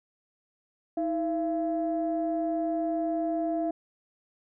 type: tone pair together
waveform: sine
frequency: 320 / 678.1 Hz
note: D#4 / E5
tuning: +49 / +49 cents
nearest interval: octave + minor second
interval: 1300 cents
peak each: -28 dBFS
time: 0.97-3.71 s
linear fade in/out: 5 ms
effects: tanh soft clip ceiling -19 dBFS